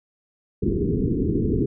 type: low-pass noise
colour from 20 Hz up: white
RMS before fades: -22 dBFS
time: 0.62-1.66 s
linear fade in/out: 10 ms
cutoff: 430 Hz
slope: 96 dB/octave
effects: none